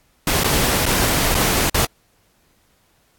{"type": "noise with dropouts", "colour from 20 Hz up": "pink", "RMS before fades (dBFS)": -18, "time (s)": [0.27, 1.85], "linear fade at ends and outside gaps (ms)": 2, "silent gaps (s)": [[0.436, 0.443], [0.856, 0.863], [1.345, 1.351], [1.698, 1.744]], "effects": ["pink hiss -60 dBFS RMS until 3.18 s", "AAC 64 kbps"]}